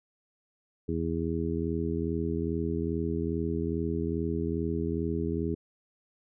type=harmonic tone; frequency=82.41 Hz; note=E2; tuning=in tune; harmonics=1 / 2 / 3 / 4 / 5; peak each=-34 / -34 / -34 / -34 / -34 dBFS; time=0.88-5.55 s; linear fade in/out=10 ms; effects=none